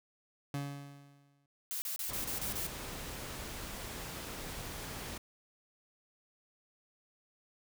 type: tone with exponential decay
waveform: 30% pulse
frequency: 141.5 Hz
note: C#3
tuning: 36 cents sharp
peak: -31 dBFS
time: 0.54-1.46 s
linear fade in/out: 2 ms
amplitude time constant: 200 ms
type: noise bursts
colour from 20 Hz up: blue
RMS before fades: -38 dBFS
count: 7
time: 1.71-2.666 s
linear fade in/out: 0 ms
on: 110 ms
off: 31 ms
type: noise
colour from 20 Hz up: pink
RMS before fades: -43 dBFS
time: 2.09-5.18 s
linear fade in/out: 5 ms
effects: none